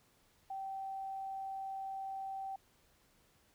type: tone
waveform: sine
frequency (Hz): 775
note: G5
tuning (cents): -20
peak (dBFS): -39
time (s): 0.5-2.56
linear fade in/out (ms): 5
effects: pink hiss -70 dBFS RMS until 3.54 s